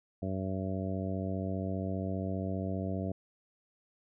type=harmonic tone; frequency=95 Hz; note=F#2; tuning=46 cents sharp; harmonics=1 / 2 / 3 / 4 / 5 / 6 / 7; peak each=-36 / -36 / -40 / -44 / -45 / -44 / -42 dBFS; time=0.22-3.12 s; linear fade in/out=5 ms; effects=none